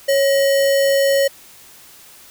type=tone with sample-and-hold; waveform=sine; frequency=552 Hz; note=C#5; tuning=7 cents flat; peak=-12 dBFS; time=0.08-1.28 s; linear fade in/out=10 ms; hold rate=2450 Hz; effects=white hiss -44 dBFS RMS until 2.3 s